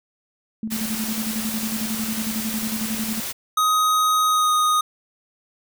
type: tone with tremolo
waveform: sine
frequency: 220 Hz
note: A3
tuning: in tune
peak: -23 dBFS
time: 0.63-3.2 s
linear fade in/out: 2 ms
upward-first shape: square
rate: 11 Hz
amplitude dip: 60%
type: noise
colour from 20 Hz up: white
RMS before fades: -29 dBFS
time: 0.7-3.33 s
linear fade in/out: 20 ms
type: tone with pitch glide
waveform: square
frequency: 1255 to 1241.3 Hz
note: D#6 to D#6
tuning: +15 to -4 cents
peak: -17 dBFS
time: 3.57-4.81 s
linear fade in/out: 5 ms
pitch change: -19 cents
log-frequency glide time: 4.29-4.52 s
effects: none